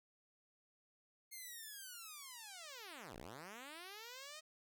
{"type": "linear two-way sweep", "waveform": "5% pulse", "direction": "down then up", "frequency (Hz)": [2150, 45.24, 633], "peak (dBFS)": -39, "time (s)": [1.31, 4.41], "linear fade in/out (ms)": 20, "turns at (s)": 3.17, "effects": []}